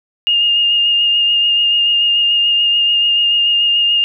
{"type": "tone with vibrato", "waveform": "sine", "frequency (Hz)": 2831, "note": "F7", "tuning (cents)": 23, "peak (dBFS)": -10, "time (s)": [0.27, 4.04], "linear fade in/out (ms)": 0, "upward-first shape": "sine", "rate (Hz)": 6.9, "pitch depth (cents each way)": 16, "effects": []}